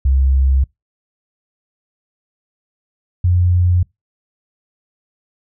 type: tone pair in turn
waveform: sine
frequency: 66.7 / 89.03 Hz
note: C2 / F2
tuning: +34 / +34 cents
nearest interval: perfect fourth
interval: 500 cents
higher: second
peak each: -10 dBFS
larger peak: neither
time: 0.05-0.64 / 3.24-3.83 s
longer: neither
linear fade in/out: 5 ms
effects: noise-tail reverb RT60 0.2 s tail -26 dB re dry